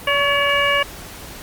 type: harmonic tone with a mistuned harmonic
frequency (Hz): 570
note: C#5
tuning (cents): +48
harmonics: 1 / 2 / 3 / 4 / 5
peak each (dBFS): -21 / -21 / -21 / -21 / -21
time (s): 0.07-0.83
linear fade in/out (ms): 5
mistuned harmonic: 2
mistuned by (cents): -31
effects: pink hiss -36 dBFS RMS until 1.42 s + Opus 32 kbps